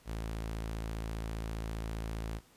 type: tone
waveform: sawtooth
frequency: 55 Hz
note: A1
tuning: in tune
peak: -32 dBFS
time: 0.05-2.41 s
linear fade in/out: 50 ms
effects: pink hiss -63 dBFS RMS until 2.56 s + resampled to 32000 Hz